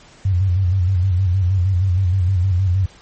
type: tone with vibrato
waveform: sine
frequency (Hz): 92.5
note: F#2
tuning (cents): 0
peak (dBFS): -13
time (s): 0.25-2.86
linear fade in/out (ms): 5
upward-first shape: square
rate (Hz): 6.4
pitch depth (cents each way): 76
effects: pink hiss -46 dBFS RMS until 3.01 s + MP3 32 kbps